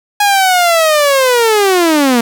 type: linear sweep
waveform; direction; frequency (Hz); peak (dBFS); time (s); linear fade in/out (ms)
sawtooth; down; 830.6 to 227.8; -4; 0.2-2.21; 5
effects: none